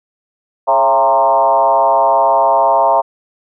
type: tone with frequency modulation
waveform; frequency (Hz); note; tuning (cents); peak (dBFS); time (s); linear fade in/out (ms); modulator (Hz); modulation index
sine; 801; G5; +37; -8; 0.67-3.02; 20; 126; 1.8
effects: none